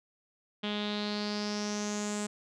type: tone with low-pass filter sweep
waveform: sawtooth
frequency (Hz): 208.2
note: G#3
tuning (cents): +5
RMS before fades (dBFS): -34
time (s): 0.63-2.27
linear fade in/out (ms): 10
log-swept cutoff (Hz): 3300 to 7900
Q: 5.7
effects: none